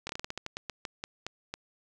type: slowing click train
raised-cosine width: 0.2 ms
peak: -18 dBFS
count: 15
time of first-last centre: 0.07-1.54 s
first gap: 23 ms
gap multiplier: 1.21
effects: none